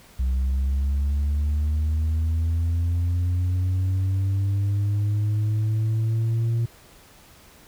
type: linear sweep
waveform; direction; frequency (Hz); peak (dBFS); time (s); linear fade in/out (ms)
sine; up; 63.6 to 116.54; -17; 0.19-6.66; 10
effects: tanh soft clip ceiling -19 dBFS + pink hiss -51 dBFS RMS until 7.67 s